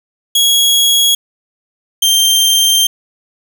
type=tone pair in turn; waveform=sawtooth; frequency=3322 / 3159 Hz; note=G#7 / G7; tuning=0 / +13 cents; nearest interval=minor second; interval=87 cents; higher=first; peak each=-5 dBFS; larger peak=neither; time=0.35-1.15 / 2.02-2.87 s; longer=second; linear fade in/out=5 ms; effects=none